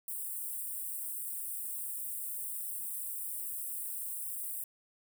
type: high-pass noise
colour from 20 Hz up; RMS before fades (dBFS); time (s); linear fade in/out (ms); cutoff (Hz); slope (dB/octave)
white; -39; 0.08-4.64; 2; 8100; 96
effects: none